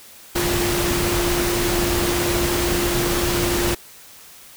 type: tone in noise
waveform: sine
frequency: 349.2 Hz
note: F4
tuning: in tune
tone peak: -22 dBFS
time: 0.35-3.75 s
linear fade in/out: 10 ms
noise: pink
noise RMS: -22 dBFS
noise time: 0.35-3.75 s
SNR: -3 dB
effects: white hiss -44 dBFS RMS until 4.56 s